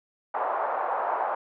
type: band-pass noise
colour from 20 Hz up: pink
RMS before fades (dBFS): -28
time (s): 0.34-1.35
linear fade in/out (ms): 5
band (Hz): 650 to 1100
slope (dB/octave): 24
effects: none